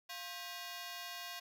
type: ring-modulated tone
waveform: 10% pulse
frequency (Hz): 884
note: A5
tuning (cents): +8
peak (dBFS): -32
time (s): 0.09-1.4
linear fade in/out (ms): 10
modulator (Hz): 184
effects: none